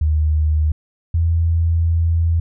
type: tone pair in turn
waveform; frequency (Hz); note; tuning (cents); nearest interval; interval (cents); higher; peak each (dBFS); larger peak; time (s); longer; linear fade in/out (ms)
sine; 77 / 83.17; D#2 / E2; -17 / +16; minor second; 133; second; -13; neither; 0.01-0.72 / 1.14-2.4; second; 5
effects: none